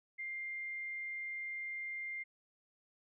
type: tone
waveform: sine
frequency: 2100 Hz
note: C7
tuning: 6 cents sharp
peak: -39 dBFS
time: 0.18-2.24 s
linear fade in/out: 20 ms
effects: none